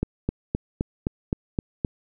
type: click train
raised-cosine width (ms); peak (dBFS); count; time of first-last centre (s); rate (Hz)
3; -10; 8; 0.03-1.848; 3.85
effects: none